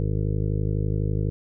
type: harmonic tone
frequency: 52 Hz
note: G#1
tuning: 3 cents sharp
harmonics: 1 / 2 / 3 / 4 / 5 / 6 / 7 / 8 / 9 / 10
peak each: -27 / -25 / -28 / -39 / -43 / -37 / -40 / -37 / -37 / -47 dBFS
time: 0-1.3 s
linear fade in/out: 0 ms
effects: none